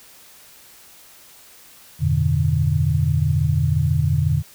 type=tone cluster; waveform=sine; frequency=86.4 / 100.9 / 122.8 / 148.7 Hz; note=F2 / G#2 / B2 / D3; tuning=-18 / -49 / -9 / +22 cents; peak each=-21 / -26 / -22 / -19 dBFS; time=1.99-4.43 s; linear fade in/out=50 ms; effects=white hiss -47 dBFS RMS until 4.54 s